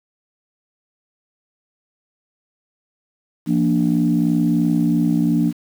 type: chord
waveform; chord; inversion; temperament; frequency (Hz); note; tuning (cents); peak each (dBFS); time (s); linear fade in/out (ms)
sine; Bb major; second; equal with one note detuned; 170.13 / 233.1 / 293.7; F3 / Bb3 / D4; -45 / 0 / 0; -18; 3.46-5.53; 50
effects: tanh soft clip ceiling -7 dBFS + 7-bit